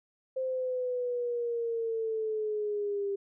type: linear sweep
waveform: sine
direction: down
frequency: 523.3 to 396 Hz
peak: -29 dBFS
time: 0.36-3.16 s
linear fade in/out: 10 ms
effects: none